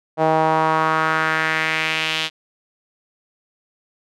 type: tone with band-pass filter sweep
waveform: sawtooth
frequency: 158.6 Hz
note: D#3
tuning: 33 cents sharp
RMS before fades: -19 dBFS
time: 0.17-2.3 s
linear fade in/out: 50 ms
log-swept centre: 690 to 3300 Hz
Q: 2.5
effects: none